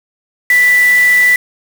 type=tone in noise; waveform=sine; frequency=1975.5 Hz; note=B6; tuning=in tune; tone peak=-6 dBFS; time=0.5-1.36 s; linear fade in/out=2 ms; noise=white; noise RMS=-24 dBFS; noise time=0.5-1.36 s; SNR=+15 dB; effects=none